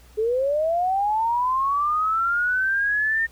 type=linear sweep; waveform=sine; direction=up; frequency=420.7 to 1827 Hz; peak=-19 dBFS; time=0.17-3.27 s; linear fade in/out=20 ms; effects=added 60 Hz sine -49 dBFS peak until 3.31 s + pink hiss -54 dBFS RMS until 3.31 s